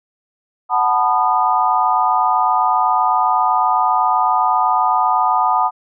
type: chord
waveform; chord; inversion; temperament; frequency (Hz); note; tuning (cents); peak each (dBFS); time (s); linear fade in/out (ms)
sine; B dominant seventh; second; equal with one note detuned; 740 / 880 / 987.8 / 1226; F#5 / A5 / B5 / D#6; 0 / 0 / 0 / -26; -18; 0.69-5.71; 50
effects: none